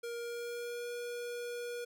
square tone with pitch glide, 470.6 to 480.5 Hz, A#4 to B4, +16 to -48 cents, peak -39 dBFS, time 0.03-1.85 s, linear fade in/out 10 ms, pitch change +36 cents, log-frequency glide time 0.15-0.9 s, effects none

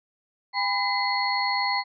sine tone cluster, 808 / 1000 / 2039 / 4328 Hz, G#5 / B5 / C7 / C#8, -48 / +21 / -45 / -42 cents, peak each -28 dBFS, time 0.53-1.84 s, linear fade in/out 50 ms, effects none

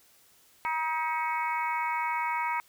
harmonic tone with a mistuned harmonic, 317.1 Hz, D#4, 33 cents sharp, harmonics 3 / 4 / 5 / 6 / 7 / 8, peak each -29 / -36 / -42 / -41 / -34 / -46 dBFS, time 0.65-2.6 s, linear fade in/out 0 ms, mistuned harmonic 6, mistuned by +17 cents, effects white hiss -61 dBFS RMS until 2.68 s

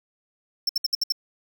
square tone bursts, 5380 Hz, E8, 34 cents sharp, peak -20 dBFS, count 6, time 0.67-1.123 s, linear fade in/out 5 ms, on 23 ms, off 63 ms, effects none

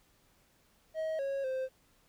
triangle tone with pitch steps, 635 / 549 / 522 Hz, D#5 / C#5 / C5, +35 / -17 / -4 cents, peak -30 dBFS, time 0.94-1.69 s, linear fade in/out 50 ms, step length 250 ms, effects pink hiss -68 dBFS RMS until 2.08 s

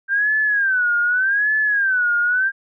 sine tone with vibrato, 1568 Hz, G6, in tune, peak -15 dBFS, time 0.08-2.52 s, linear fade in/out 50 ms, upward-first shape sine, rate 0.84 Hz, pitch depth 170 cents each way, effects none

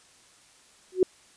sine tone with exponential growth, 370 Hz, F#4, in tune, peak -12 dBFS, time 0.92-1.03 s, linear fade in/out 2 ms, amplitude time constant 23 ms, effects white hiss -57 dBFS RMS until 1.36 s + resampled to 22050 Hz

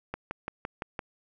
click train, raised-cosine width 0.5 ms, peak -18 dBFS, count 6, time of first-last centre 0.14-0.992 s, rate 5.87 Hz, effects none

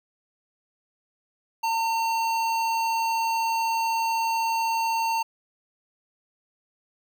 square tone with notch filter, 908 Hz, A#5, 46 cents flat, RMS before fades -25 dBFS, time 1.63-5.23 s, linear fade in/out 10 ms, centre 10000 Hz, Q 1.2, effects none

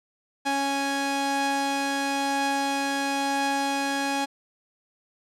sawtooth tone pair together, 277.2 / 830.6 Hz, C#4 / G#5, 0 / 0 cents, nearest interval octave + perfect fifth, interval 1900 cents, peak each -24 / -22 dBFS, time 0.45-4.26 s, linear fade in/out 20 ms, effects low-pass 9000 Hz 12 dB/octave

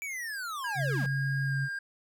square linear sweep, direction down, 2333 to 141.8 Hz, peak -35 dBFS, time 0.02-1.06 s, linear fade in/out 0 ms
triangle tone with pitch glide, 1628 to 1604.7 Hz, G#6 to G6, -35 to +40 cents, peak -31 dBFS, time 0.64-1.79 s, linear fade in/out 5 ms, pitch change -25 cents, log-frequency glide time 1.43-1.55 s
sine tone, 136.5 Hz, C#3, 26 cents flat, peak -28 dBFS, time 0.75-1.69 s, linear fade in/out 50 ms
effects none

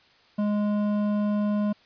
sine tone with hard clipping, 207.7 Hz, G#3, in tune, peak -24 dBFS, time 0.38-1.73 s, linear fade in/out 10 ms, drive 10 dB, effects white hiss -58 dBFS RMS until 1.85 s + resampled to 11025 Hz

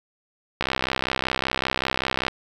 click train, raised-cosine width 0.3 ms, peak -6 dBFS, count 110, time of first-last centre 0.61-2.282 s, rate 65.2 Hz, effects 7-bit

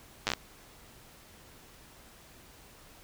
slowing click train, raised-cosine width 0.2 ms, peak -11 dBFS, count 6, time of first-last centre 0.27-0.336 s, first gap 9 ms, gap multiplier 1.19, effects pink hiss -55 dBFS RMS until 3.03 s

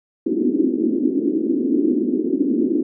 white band-pass noise, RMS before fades -19 dBFS, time 0.26-2.83 s, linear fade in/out 5 ms, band 240 to 350 Hz, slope 48 dB/octave, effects none

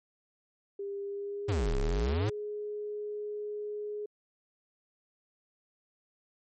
sine tone with pitch glide, 400 to 418 Hz, G4 to G#4, +35 to +11 cents, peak -34 dBFS, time 0.79-4.06 s, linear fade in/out 5 ms, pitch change +76 cents, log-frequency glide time 1.01-2.15 s
square exponential two-way sweep, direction down then up, 115.4 to 30.87 to 115.4 Hz, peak -28 dBFS, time 1.48-2.3 s, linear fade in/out 10 ms, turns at 1.77 s
effects MP3 32 kbps

